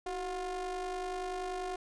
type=ring-modulated tone; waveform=square; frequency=174.61 Hz; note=F3; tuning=in tune; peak=-33 dBFS; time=0.06-1.76 s; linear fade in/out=5 ms; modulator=549 Hz; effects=resampled to 22050 Hz